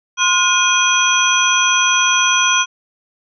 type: tone cluster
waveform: sine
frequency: 1044 / 1435 / 2479 / 3251 / 5950 Hz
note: C6 / F6 / D#7 / G#7 / F#8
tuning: -4 / +47 / -7 / -38 / +9 cents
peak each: -18 dBFS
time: 0.17-2.66 s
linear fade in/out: 50 ms
effects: none